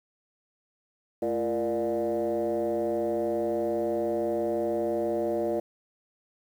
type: tone with frequency modulation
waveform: sine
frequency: 466.2 Hz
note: A#4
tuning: in tune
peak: -24 dBFS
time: 1.22-5.6 s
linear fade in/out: 5 ms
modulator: 123 Hz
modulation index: 1.6
effects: tanh soft clip ceiling -20 dBFS + 9-bit